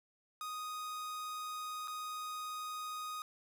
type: tone with dropouts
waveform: 45% pulse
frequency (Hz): 1244.5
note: D#6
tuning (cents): 0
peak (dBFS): -40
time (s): 0.41-3.22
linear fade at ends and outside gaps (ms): 1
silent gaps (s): 1.875-1.88
effects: none